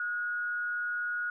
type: tone with frequency modulation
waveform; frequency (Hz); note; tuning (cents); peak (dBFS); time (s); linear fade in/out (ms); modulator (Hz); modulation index
sine; 1448; F#6; -38; -30; 0-1.3; 2; 176; 0.27
effects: none